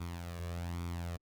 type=tone with flanger; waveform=sawtooth; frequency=86.1 Hz; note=F2; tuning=24 cents flat; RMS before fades=-39 dBFS; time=0-1.17 s; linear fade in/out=10 ms; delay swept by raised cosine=0.86 to 1.8 ms; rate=1.2 Hz; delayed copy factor=+0.6; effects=Opus 24 kbps